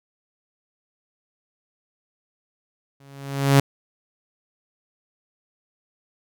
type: tone with exponential growth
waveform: sawtooth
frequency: 138.5 Hz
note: C#3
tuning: 1 cent flat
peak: -7 dBFS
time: 3-3.6 s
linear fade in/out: 5 ms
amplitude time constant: 130 ms
effects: none